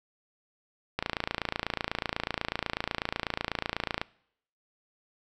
click train, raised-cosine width 0.3 ms, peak -12 dBFS, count 86, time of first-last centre 0.99-4.015 s, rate 28.1 Hz, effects noise-tail reverb RT60 0.7 s tail -23 dB re dry

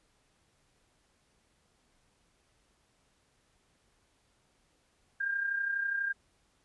sine tone with amplitude modulation, 1603 Hz, G6, 38 cents sharp, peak -27 dBFS, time 5.2-6.13 s, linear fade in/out 10 ms, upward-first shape sine, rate 32.2 Hz, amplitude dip 55%, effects pink hiss -71 dBFS RMS until 6.64 s + resampled to 24000 Hz

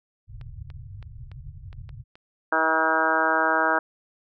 white low-pass noise, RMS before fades -40 dBFS, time 0.27-2.04 s, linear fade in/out 20 ms, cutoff 140 Hz, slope 96 dB/octave
clicks, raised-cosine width 0.3 ms, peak -32 dBFS, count 7, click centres 0.413 / 0.702 / 1.027 / 1.316 / 1.729 / 1.892 / 2.155 s
harmonic tone, 160 Hz, D#3, 49 cents sharp, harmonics 2 / 3 / 4 / 5 / 6 / 7 / 8 / 9 / 10, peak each -31 / -32 / -27 / -29 / -26 / -32 / -27 / -26 / -26 dBFS, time 2.52-3.79 s, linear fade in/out 5 ms
effects none

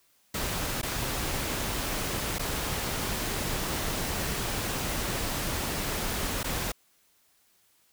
pink noise with dropouts, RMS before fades -31 dBFS, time 0.34-6.72 s, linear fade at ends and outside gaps 5 ms, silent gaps 0.816-0.829 / 2.385-2.393 / 6.432-6.442 s, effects white hiss -66 dBFS RMS until 7.92 s

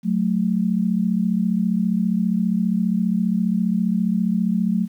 sine tone pair together, 184.2 / 219.1 Hz, F#3 / A3, -7 / -7 cents, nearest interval minor third, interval 300 cents, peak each -20 dBFS, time 0.03-4.88 s, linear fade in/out 50 ms, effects 9-bit

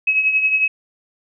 sine tone with tremolo, 2562 Hz, E7, 50 cents flat, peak -11 dBFS, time 0.07-0.68 s, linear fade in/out 5 ms, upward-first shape triangle, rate 11 Hz, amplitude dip 65%, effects none

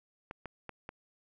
clicks, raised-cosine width 0.5 ms, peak -26 dBFS, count 4, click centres 0.311 / 0.457 / 0.693 / 0.891 s, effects none

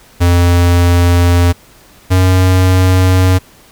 square tone pair in turn, 87.31 / 92.61 Hz, F2 / F#2, 0 / +2 cents, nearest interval minor second, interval 102 cents, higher second, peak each -7 dBFS, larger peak neither, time 0.2-1.53 / 2.1-3.39 s, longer first, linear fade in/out 20 ms, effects pink hiss -43 dBFS RMS until 3.71 s

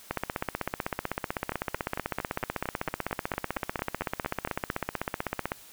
two click trains, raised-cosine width 0.5 ms, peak -16 / -13 dBFS, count 15 / 87, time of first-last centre 1.52-4.702 / 0.11-5.519 s, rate 4.4 / 15.9 Hz, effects white hiss -51 dBFS RMS until 5.72 s

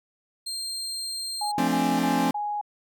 30% pulse tone, 4186 Hz, C8, in tune, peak -27 dBFS, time 0.46-1.52 s, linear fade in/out 10 ms
sine tone bursts, 830.6 Hz, G#5, in tune, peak -26 dBFS, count 4, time 1.41-2.613 s, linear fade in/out 5 ms, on 270 ms, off 41 ms
40% pulse chord, D minor seventh, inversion first, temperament equal, 174.61 / 220 / 261.6 / 293.7 Hz, F3 / A3 / C4 / D4, 0 / 0 / 0 / 0 cents, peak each -29 / -28 / -25 / -28 dBFS, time 1.58-2.31 s, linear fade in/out 2 ms
effects none

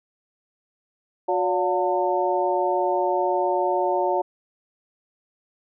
sine tone cluster, 363.2 / 570 / 718 / 899 Hz, F#4 / C#5 / F5 / A5, -32 / +48 / +48 / +37 cents, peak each -25 dBFS, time 1.28-4.22 s, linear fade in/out 10 ms, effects none

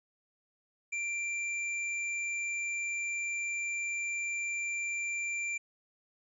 square tone, 2361 Hz, D7, 9 cents sharp, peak -33 dBFS, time 0.92-5.58 s, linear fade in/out 10 ms, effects resampled to 22050 Hz

